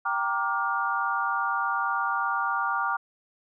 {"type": "chord", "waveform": "sine", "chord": "G minor seventh", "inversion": "none", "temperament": "equal with one note detuned", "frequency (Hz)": [784, 932.3, 1174.7, 1418.1], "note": ["G5", "Bb5", "D6", "F6"], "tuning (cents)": [0, 0, 0, 26], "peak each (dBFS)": [-32, -31, -28, -29], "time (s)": [0.05, 2.97], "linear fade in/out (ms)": 10, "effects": []}